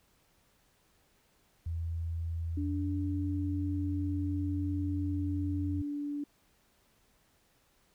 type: tone with pitch glide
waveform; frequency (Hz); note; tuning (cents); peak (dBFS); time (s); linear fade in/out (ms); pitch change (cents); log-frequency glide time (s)
sine; 83 to 88.96; E2 to F2; +12 to +32; -32; 1.66-5.82; 5; +120; 2.57-2.88
type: tone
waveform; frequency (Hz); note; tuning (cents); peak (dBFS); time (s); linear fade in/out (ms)
sine; 289.8; D4; -23; -33; 2.57-6.24; 5
effects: pink hiss -69 dBFS RMS until 7.94 s